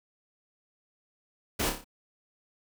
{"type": "noise with echo", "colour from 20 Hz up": "pink", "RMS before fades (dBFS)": -29, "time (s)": [1.59, 1.7], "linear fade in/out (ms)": 10, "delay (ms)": 29, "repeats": 5, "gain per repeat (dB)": -5, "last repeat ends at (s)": 1.845, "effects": []}